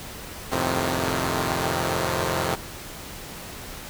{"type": "chord", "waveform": "5% pulse", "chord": "F dominant seventh", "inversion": "none", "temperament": "equal", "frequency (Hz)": [87.31, 110, 130.81, 155.56], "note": ["F2", "A2", "C3", "Eb3"], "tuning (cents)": [0, 0, 0, 0], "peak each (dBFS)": [-16, -20, -16, -19], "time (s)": [0.51, 2.56], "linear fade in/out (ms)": 20, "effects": ["pink hiss -38 dBFS RMS until 3.89 s"]}